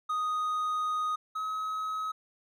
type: tone pair in turn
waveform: triangle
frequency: 1244.5 / 1276.5 Hz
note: D#6 / D#6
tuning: 0 / +44 cents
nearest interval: unison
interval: 44 cents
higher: second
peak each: -26 / -29 dBFS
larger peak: first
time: 0.09-1.16 / 1.35-2.12 s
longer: first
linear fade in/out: 10 ms
effects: none

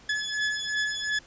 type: beating tone pair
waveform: sawtooth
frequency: 1708 / 1710.8 Hz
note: G#6 / A6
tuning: +48 / -49 cents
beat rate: 2.8 Hz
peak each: -26 dBFS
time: 0.09-1.19 s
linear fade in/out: 5 ms
effects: pink hiss -53 dBFS RMS until 1.26 s + resampled to 16000 Hz

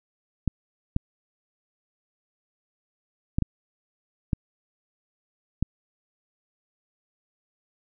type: clicks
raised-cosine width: 5 ms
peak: -10 dBFS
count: 6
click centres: 0.477 / 0.964 / 3.385 / 3.423 / 4.332 / 5.626 s
effects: none

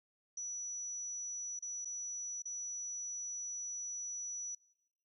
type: tone with dropouts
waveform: sine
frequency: 5900 Hz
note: F#8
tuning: 6 cents flat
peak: -39 dBFS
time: 0.37-4.55 s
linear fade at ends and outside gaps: 5 ms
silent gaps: 1.592-1.623 / 1.848-1.854 / 2.422-2.454 s
effects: noise-tail reverb RT60 0.9 s tail -22 dB re dry

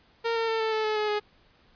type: tone with pitch steps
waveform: sawtooth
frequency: 461 / 454.7 / 448.4 / 442.2 / 436.1 / 430.1 / 424.2 / 418.4 Hz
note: A#4 / A#4 / A4 / A4 / A4 / A4 / G#4 / G#4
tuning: -19 / -43 / +33 / +9 / -15 / -39 / +37 / +13 cents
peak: -21 dBFS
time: 0.24-1.2 s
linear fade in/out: 20 ms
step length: 120 ms
effects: pink hiss -61 dBFS RMS until 1.75 s + resampled to 11025 Hz

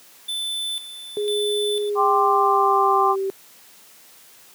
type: tone with tremolo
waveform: square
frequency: 3520 Hz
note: A7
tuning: in tune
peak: -25 dBFS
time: 0.28-1.9 s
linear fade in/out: 10 ms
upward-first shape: square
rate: 1 Hz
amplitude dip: 70%
type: tone with pitch glide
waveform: sine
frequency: 415.3 to 387.5 Hz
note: G#4 to G4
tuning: 0 to -20 cents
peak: -21 dBFS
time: 1.17-3.3 s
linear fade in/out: 0 ms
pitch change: -120 cents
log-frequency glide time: 1.78-3.13 s
type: chord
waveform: sine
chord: G suspended fourth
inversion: none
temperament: equal with one note detuned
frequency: 784 / 1046.5 / 1182.8 Hz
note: G5 / C6 / D6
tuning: 0 / 0 / +12 cents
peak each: -20 dBFS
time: 1.95-3.16 s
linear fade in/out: 50 ms
effects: white hiss -49 dBFS RMS until 4.54 s + high-pass 150 Hz 12 dB/octave

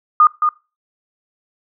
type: tone with echo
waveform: sine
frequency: 1223 Hz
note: D#6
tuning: 30 cents flat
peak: -6 dBFS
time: 0.2-0.27 s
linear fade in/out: 2 ms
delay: 220 ms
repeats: 1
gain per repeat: -6 dB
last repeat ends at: 0.49 s
effects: noise-tail reverb RT60 0.3 s tail -22 dB re dry

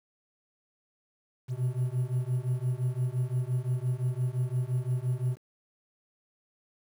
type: beating tone pair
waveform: triangle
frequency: 123.2 / 129 Hz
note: B2 / C3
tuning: -4 / -24 cents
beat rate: 5.8 Hz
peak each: -28 dBFS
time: 1.48-5.38 s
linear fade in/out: 50 ms
effects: 9-bit

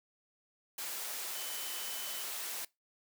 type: tone in noise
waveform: sine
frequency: 3032 Hz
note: F#7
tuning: 42 cents sharp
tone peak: -47 dBFS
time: 1.35-2.23 s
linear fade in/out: 5 ms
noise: white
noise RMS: -40 dBFS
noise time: 0.78-2.65 s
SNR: -10 dB
effects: noise-tail reverb RT60 0.2 s tail -22 dB re dry + high-pass 400 Hz 12 dB/octave

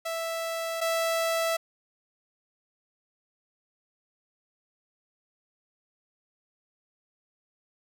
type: tone pair in turn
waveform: sawtooth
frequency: 659.3 / 659.3 Hz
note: E5 / E5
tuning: 0 / 0 cents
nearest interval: unison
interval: 0 cents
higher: neither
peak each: -26 / -21 dBFS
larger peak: second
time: 0.05-0.81 / 0.81-1.57 s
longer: neither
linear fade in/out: 10 ms
effects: none

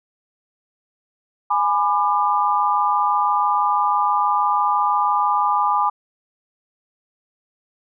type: chord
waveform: sine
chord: G# diminished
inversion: none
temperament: just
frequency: 830.6 / 996.7 / 1196.1 Hz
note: G#5 / B5 / D6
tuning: 0 / +16 / +31 cents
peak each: -20 dBFS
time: 1.5-5.9 s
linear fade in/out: 10 ms
effects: none

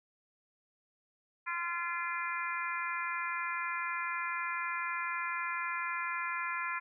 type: harmonic tone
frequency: 344 Hz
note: F4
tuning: 26 cents flat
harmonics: 3 / 4 / 5 / 6 / 7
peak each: -38 / -39 / -40 / -41 / -41 dBFS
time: 1.46-6.8 s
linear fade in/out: 20 ms
effects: none

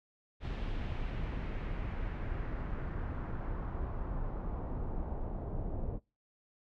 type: noise with low-pass filter sweep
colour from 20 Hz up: brown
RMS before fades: -37 dBFS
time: 0.4-6 s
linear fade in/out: 50 ms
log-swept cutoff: 3400 to 640 Hz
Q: 1.5
effects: noise-tail reverb RT60 0.3 s tail -26 dB re dry

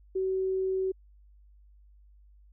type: tone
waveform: sine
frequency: 378.6 Hz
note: F#4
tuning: 40 cents sharp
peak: -26 dBFS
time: 0.15-0.92 s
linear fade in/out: 10 ms
effects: added 50 Hz sine -54 dBFS peak until 2.52 s

